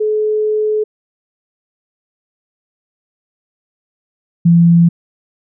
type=tone pair in turn; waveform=sine; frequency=427.9 / 169.81 Hz; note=A4 / F3; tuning=-48 / -48 cents; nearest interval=octave + major third; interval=1600 cents; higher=first; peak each=-12 / -5 dBFS; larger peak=second; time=0-0.84 / 4.45-4.89 s; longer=first; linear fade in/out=10 ms; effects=none